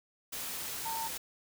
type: tone in noise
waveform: sine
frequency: 906 Hz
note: A#5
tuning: 50 cents flat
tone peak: -35 dBFS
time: 0.85-1.08 s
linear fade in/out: 10 ms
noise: white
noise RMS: -39 dBFS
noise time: 0.32-1.18 s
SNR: +1 dB
effects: none